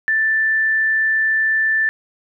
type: tone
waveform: sine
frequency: 1766 Hz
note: A6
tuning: 6 cents sharp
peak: -14 dBFS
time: 0.08-1.89 s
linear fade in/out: 0 ms
effects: none